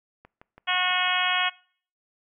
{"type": "click train", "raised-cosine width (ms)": 0.5, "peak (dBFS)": -32, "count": 6, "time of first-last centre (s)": [0.25, 1.075], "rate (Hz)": 6.06}
{"type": "harmonic tone", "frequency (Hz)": 364.1, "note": "F#4", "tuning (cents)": -28, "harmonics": [2, 3, 4, 5, 6, 7, 8, 9], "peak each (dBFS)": [-30, -30, -30, -30, -30, -30, -30, -30], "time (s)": [0.67, 1.5], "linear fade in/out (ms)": 20}
{"effects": ["noise-tail reverb RT60 0.5 s tail -23 dB re dry"]}